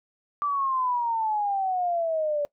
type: exponential sweep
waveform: sine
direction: down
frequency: 1174.7 to 576 Hz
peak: -23 dBFS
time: 0.42-2.45 s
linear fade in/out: 0 ms
effects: noise-tail reverb RT60 0.1 s tail -22 dB re dry